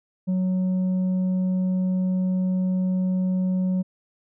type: tone with tanh clipping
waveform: sine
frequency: 185 Hz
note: F#3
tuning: in tune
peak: -21 dBFS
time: 0.27-3.83 s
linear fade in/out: 20 ms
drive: 4 dB
effects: none